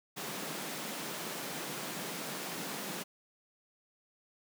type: high-pass noise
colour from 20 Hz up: pink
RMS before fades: -40 dBFS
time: 0.16-3.04 s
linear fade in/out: 20 ms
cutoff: 150 Hz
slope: 48 dB/octave
effects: none